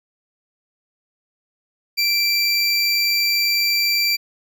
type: tone pair together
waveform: square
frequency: 2350 / 4694 Hz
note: D7 / D8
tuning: +1 / -2 cents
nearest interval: octave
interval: 1197 cents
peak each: -21 / -19 dBFS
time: 1.97-4.17 s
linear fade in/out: 20 ms
effects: none